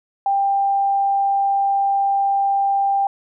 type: tone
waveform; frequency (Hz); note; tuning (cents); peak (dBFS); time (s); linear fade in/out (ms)
sine; 792; G5; +18; -15; 0.26-3.07; 2
effects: none